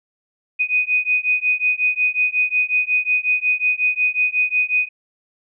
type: beating tone pair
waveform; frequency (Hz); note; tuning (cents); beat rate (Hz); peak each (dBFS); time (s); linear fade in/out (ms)
sine; 2489 / 2494.5; D#7 / D#7; 0 / +4; 5.5; -19; 0.59-4.89; 20
effects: none